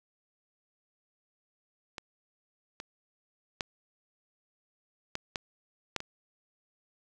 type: clicks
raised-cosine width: 0.2 ms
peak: -21 / -22 / -14 / -16 / -15 / -13 / -21 dBFS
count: 7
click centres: 1.982 / 2.801 / 3.608 / 5.154 / 5.358 / 5.963 / 6.004 s
effects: none